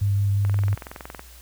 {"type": "tone with vibrato", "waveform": "sine", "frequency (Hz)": 100.2, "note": "G2", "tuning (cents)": 38, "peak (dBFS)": -18, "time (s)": [0.01, 0.75], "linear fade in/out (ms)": 10, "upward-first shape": "triangle", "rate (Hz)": 5.8, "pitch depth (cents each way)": 15}
{"type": "click train", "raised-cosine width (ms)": 0.5, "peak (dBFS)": -20, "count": 17, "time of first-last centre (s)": [0.45, 1.194], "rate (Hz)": 21.5}
{"effects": ["added 60 Hz sine -45 dBFS peak until 1.41 s", "white hiss -49 dBFS RMS until 1.41 s"]}